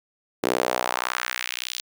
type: tone with high-pass filter sweep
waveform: sawtooth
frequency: 61.74 Hz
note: B1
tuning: in tune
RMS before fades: -27 dBFS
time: 0.43-1.81 s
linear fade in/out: 10 ms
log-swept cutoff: 360 to 4100 Hz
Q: 1.7
effects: none